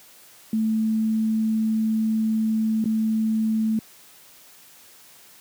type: tone with dropouts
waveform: sine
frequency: 220 Hz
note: A3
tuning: in tune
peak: -19 dBFS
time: 0.53-3.79 s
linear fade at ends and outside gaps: 2 ms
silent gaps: 2.842-2.856 s
effects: white hiss -50 dBFS RMS until 5.4 s + high-pass 100 Hz 12 dB/octave